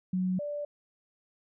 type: tone pair in turn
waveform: sine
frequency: 184.4 / 585.4 Hz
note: F#3 / D5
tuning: -6 / -6 cents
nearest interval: octave + minor sixth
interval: 2000 cents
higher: second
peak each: -26 / -32 dBFS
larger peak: first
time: 0.13-0.39 / 0.39-0.65 s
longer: neither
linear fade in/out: 5 ms
effects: none